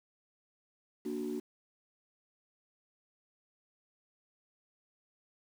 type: chord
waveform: sine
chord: Bb augmented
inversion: none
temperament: equal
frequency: 233.1 / 293.7 / 370 Hz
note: Bb3 / D4 / F#4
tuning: 0 / 0 / 0 cents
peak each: -38 / -38 / -37 dBFS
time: 1.05-1.4 s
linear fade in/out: 10 ms
effects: tanh soft clip ceiling -28 dBFS + 9-bit

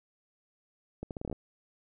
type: accelerating click train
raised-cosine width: 2 ms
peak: -24 dBFS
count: 9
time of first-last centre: 1.03-1.327 s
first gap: 78 ms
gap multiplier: 0.77
effects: none

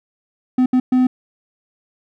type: tone bursts at uneven times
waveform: triangle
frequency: 254.1 Hz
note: B3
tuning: 49 cents sharp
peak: -9 dBFS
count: 3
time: 0.58-0.66 / 0.73-0.8 / 0.92-1.07 s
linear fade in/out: 5 ms
effects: none

